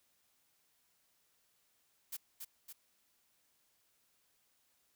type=noise with echo; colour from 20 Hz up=blue; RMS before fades=-42 dBFS; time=2.12-2.17 s; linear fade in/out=10 ms; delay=280 ms; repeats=2; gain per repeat=-4 dB; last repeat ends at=2.73 s; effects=white hiss -75 dBFS RMS until 4.95 s